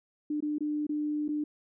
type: tone with dropouts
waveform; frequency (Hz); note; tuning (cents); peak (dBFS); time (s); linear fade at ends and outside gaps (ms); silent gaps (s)
sine; 298.9; D4; +31; -28; 0.3-1.44; 5; 0.405-0.424 / 0.584-0.606 / 0.868-0.892 / 1.281-1.288
effects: none